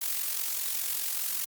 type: noise with amplitude modulation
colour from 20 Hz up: blue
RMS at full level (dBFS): -28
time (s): 0.01-1.45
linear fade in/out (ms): 10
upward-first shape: sine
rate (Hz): 44.9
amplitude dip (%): 65
effects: Opus 48 kbps